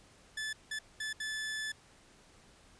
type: tone bursts at uneven times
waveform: sawtooth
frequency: 1739 Hz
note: A6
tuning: 21 cents flat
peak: -32 dBFS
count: 4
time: 0.37-0.53 / 0.71-0.79 / 1-1.13 / 1.2-1.72 s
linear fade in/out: 5 ms
effects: pink hiss -61 dBFS RMS until 2.79 s + resampled to 22050 Hz